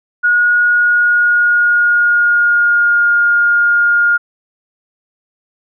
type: tone with pitch glide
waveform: sine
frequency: 1446 to 1417.9 Hz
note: F#6 to F6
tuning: -40 to +26 cents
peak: -8 dBFS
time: 0.23-4.18 s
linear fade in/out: 20 ms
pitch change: -34 cents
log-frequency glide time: 0.6-3.1 s
effects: none